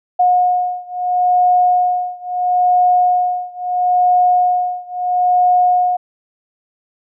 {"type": "beating tone pair", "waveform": "sine", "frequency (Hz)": [722, 722.75], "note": ["F#5", "F#5"], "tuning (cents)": [-43, -41], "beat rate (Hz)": 0.75, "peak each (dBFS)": [-14, -15], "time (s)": [0.19, 5.97], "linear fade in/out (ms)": 10, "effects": []}